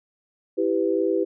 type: chord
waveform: sine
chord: E minor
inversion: none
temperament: equal with one note detuned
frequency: 329.6 / 392 / 499.3 Hz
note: E4 / G4 / B4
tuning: 0 / 0 / +19 cents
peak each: -24 / -23 / -25 dBFS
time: 0.57-1.25 s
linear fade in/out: 20 ms
effects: none